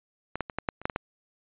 clicks, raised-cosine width 0.5 ms, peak -17 / -13 / -21 / -14 / -11 / -28 / -11 / -17 / -13 dBFS, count 9, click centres 0.356 / 0.407 / 0.498 / 0.586 / 0.688 / 0.816 / 0.855 / 0.898 / 0.961 s, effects resampled to 8000 Hz

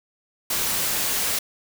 white noise, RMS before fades -24 dBFS, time 0.5-1.39 s, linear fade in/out 5 ms, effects none

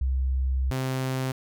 sine / sawtooth tone pair in turn, 65.4 / 130.8 Hz, C2 / C3, 0 / 0 cents, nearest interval octave, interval 1200 cents, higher second, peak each -22 / -22 dBFS, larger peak neither, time 0.01-0.71 / 0.71-1.32 s, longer first, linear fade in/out 5 ms, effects none

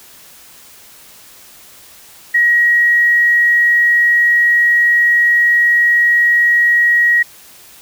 sine tone, 1900 Hz, A#6, 33 cents sharp, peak -8 dBFS, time 2.34-7.23 s, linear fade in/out 10 ms, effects white hiss -41 dBFS RMS until 7.81 s

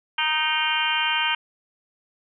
harmonic tone with a mistuned harmonic, 311.1 Hz, D#4, in tune, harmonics 3 / 4 / 5 / 6 / 7 / 8 / 9 / 10, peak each -27 / -32 / -27 / -35 / -32 / -29 / -27 / -27 dBFS, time 0.18-1.35 s, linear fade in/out 5 ms, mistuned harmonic 8, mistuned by -48 cents, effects none

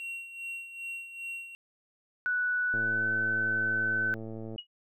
triangle tone with tremolo, 2740 Hz, F7, 34 cents flat, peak -33 dBFS, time 0-1.55 s, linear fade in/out 0 ms, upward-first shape sine, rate 2.5 Hz, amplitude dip 65%
sine tone with pitch glide, 1480 to 1518.1 Hz, F#6 to F#6, 0 to +44 cents, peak -26 dBFS, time 2.26-4.14 s, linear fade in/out 0 ms, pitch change +44 cents, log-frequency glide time 2.67-3.09 s
click train, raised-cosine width 2 ms, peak -28 dBFS, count 203, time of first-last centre 2.74-4.56 s, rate 111 Hz
sine tone with exponential decay, 2900 Hz, F#7, 35 cents flat, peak -32 dBFS, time 4.58-4.67 s, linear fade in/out 5 ms, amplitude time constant 18 ms
effects none

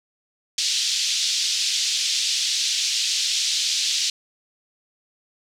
pink band-pass noise, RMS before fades -23 dBFS, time 0.58-4.1 s, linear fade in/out 2 ms, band 3300 to 6500 Hz, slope 24 dB/octave, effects none

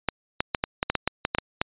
clicks, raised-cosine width 0.3 ms, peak -6 dBFS, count 12, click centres 0.087 / 0.405 / 0.548 / 0.639 / 0.829 / 0.9 / 0.953 / 1.076 / 1.251 / 1.349 / 1.385 / 1.615 s, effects resampled to 8000 Hz

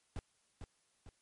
brown noise with echo, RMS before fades -40 dBFS, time 0.16-0.19 s, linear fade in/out 0 ms, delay 450 ms, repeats 2, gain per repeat -6 dB, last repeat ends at 1.09 s, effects white hiss -75 dBFS RMS until 1.21 s + MP3 48 kbps

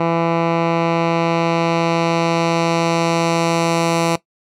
10% pulse tone with low-pass filter sweep, 167.1 Hz, E3, 24 cents sharp, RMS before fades -17 dBFS, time 0-4.16 s, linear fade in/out 5 ms, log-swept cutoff 1900 to 10000 Hz, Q 0.76, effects noise-tail reverb RT60 0.1 s tail -17 dB re dry

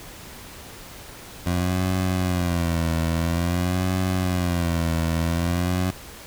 20% pulse tone with vibrato, 87.31 Hz, F2, in tune, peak -16 dBFS, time 1.46-5.91 s, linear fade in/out 5 ms, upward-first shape sine, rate 0.49 Hz, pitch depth 110 cents each way, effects pink hiss -41 dBFS RMS until 6.26 s

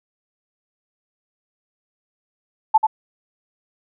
sine tone with echo, 873 Hz, A5, 14 cents flat, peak -8 dBFS, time 2.74-2.78 s, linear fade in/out 10 ms, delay 89 ms, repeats 1, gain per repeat -5 dB, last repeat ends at 2.869 s, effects none

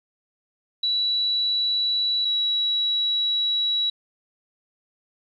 sine tone pair in turn, 3932 / 3900 Hz, B7 / B7, -8 / -23 cents, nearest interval unison, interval 15 cents, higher first, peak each -20 dBFS, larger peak neither, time 0.83-2.25 / 2.25-3.9 s, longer second, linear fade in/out 5 ms, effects 10-bit

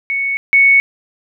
sine tone pair in turn, 2217 / 2217 Hz, C#7 / C#7, 0 / 0 cents, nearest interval unison, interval 0 cents, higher neither, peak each -15 / -6 dBFS, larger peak second, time 0.1-0.37 / 0.53-0.8 s, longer neither, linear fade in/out 0 ms, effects none

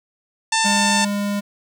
harmonic tone, 892 Hz, A5, 23 cents sharp, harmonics 1 / 2 / 3 / 4 / 5 / 6 / 7 / 8 / 9 / 10, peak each -20 / -23 / -25 / -26 / -27 / -28 / -28 / -29 / -30 / -30 dBFS, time 0.52-1.05 s, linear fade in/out 5 ms
square tone, 203.3 Hz, G#3, 37 cents flat, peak -21 dBFS, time 0.64-1.41 s, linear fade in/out 20 ms
effects 8-bit

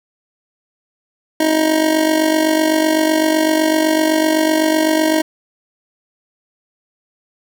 25% pulse tone with amplitude modulation, 314.7 Hz, D#4, 20 cents sharp, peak -6 dBFS, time 1.4-5.22 s, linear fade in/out 5 ms, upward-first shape sine, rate 47.9 Hz, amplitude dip 60%, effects none

